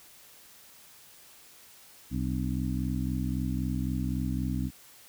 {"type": "harmonic tone with a mistuned harmonic", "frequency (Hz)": 63.8, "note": "C2", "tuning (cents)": -43, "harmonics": [1, 2, 3, 4, 5], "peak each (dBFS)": [-33, -33, -34, -34, -39], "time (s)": [2.1, 4.71], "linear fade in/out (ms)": 50, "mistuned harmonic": 5, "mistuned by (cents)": -98, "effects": ["white hiss -54 dBFS RMS until 5.08 s"]}